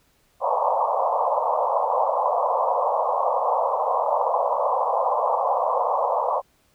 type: band-pass noise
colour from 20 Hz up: white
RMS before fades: -22 dBFS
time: 0.4-6.42 s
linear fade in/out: 50 ms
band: 490 to 1100 Hz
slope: 96 dB/octave
effects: pink hiss -63 dBFS RMS until 6.74 s